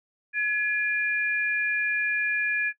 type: tone pair together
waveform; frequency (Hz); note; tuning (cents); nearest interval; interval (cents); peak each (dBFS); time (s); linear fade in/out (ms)
sine; 1694 / 2405; G#6 / D7; +34 / +41; tritone; 607; -24 / -27; 0.33-2.73; 50
effects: noise-tail reverb RT60 0.1 s tail -19 dB re dry